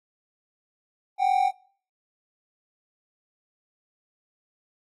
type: tone pair together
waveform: triangle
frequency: 746.3 / 790 Hz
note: F#5 / G5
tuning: +15 / +13 cents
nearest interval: minor second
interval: 98 cents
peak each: -20 dBFS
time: 1.18-1.52 s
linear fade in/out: 50 ms
effects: noise-tail reverb RT60 0.5 s tail -25 dB re dry + AAC 32 kbps